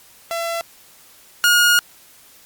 sawtooth tone pair in turn, 673 / 1432.6 Hz, E5 / F6, +36 / +44 cents, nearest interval octave + minor second, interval 1308 cents, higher second, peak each -18 / -8 dBFS, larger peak second, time 0.31-0.61 / 1.44-1.79 s, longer second, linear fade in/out 0 ms, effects white hiss -48 dBFS RMS until 2.45 s + Opus 48 kbps

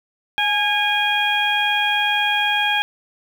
harmonic tone with a mistuned harmonic, 818 Hz, G#5, 26 cents flat, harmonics 1 / 2 / 3 / 4, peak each -22 / -22 / -22 / -22 dBFS, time 0.38-2.82 s, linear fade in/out 0 ms, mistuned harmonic 1, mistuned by +36 cents, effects 7-bit

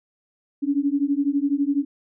sine beating tone pair, 277.2 / 289.2 Hz, C#4 / D4, 0 / -27 cents, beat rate 12 Hz, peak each -22 dBFS, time 0.62-1.85 s, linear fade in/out 20 ms, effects none

